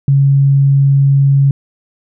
sine tone, 138.5 Hz, C#3, 1 cent flat, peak -6 dBFS, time 0.08-1.51 s, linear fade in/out 2 ms, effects none

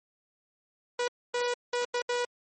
sawtooth tone bursts at uneven times, 486.8 Hz, B4, 25 cents flat, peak -23 dBFS, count 5, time 0.99-1.08 / 1.34-1.54 / 1.73-1.85 / 1.94-2.02 / 2.09-2.25 s, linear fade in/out 5 ms, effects MP3 32 kbps

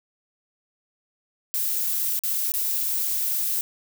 violet noise with dropouts, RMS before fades -25 dBFS, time 1.54-3.61 s, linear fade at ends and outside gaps 0 ms, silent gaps 2.191-2.236 / 2.52-2.539 s, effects none

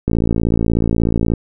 click train, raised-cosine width 3 ms, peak -3 dBFS, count 72, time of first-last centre 0.08-1.337 s, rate 56.5 Hz, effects none

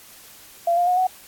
sine tone with pitch steps, 685 / 703.9 / 723.2 / 743.1 Hz, F5 / F5 / F#5 / F#5, -34 / +13 / -40 / +7 cents, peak -16 dBFS, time 0.67-1.07 s, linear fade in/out 5 ms, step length 100 ms, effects white hiss -46 dBFS RMS until 1.27 s + AAC 64 kbps

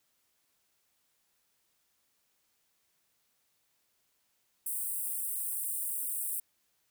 pink high-pass noise, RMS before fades -35 dBFS, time 4.66-6.4 s, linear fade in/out 5 ms, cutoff 8300 Hz, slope 96 dB/octave, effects white hiss -75 dBFS RMS until 6.9 s

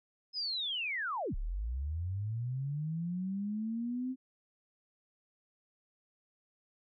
sine linear two-way sweep, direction down then up, 5150 to 30.96 to 262.4 Hz, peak -33 dBFS, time 0.33-4.16 s, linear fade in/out 50 ms, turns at 1.35 s, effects none

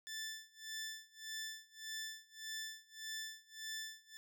15% pulse tone with tremolo, 1760 Hz, A6, in tune, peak -35 dBFS, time 0.07-4.17 s, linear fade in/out 0 ms, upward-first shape sine, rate 1.7 Hz, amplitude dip 95%, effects none

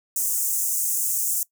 pink high-pass noise, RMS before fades -24 dBFS, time 0.16-1.43 s, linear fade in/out 2 ms, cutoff 6600 Hz, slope 48 dB/octave, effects noise-tail reverb RT60 0.1 s tail -21 dB re dry

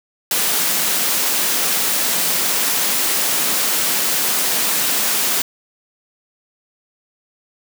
white high-pass noise, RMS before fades -18 dBFS, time 0.31-5.42 s, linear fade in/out 2 ms, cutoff 150 Hz, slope 48 dB/octave, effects none

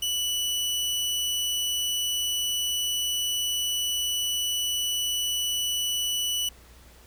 sawtooth tone, 2960 Hz, F#7, in tune, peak -22 dBFS, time 0.02-6.49 s, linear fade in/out 5 ms, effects added 60 Hz sine -52 dBFS peak until 7.06 s + pink hiss -54 dBFS RMS until 7.06 s

